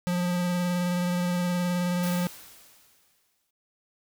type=tone with vibrato; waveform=square; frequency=177.4 Hz; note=F3; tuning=27 cents sharp; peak=-25 dBFS; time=0.07-2.27 s; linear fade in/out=0 ms; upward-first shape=sine; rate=19 Hz; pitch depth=17 cents each way
type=noise with exponential decay; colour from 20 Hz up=white; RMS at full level=-37 dBFS; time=2.03-3.51 s; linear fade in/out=5 ms; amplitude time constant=320 ms
effects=none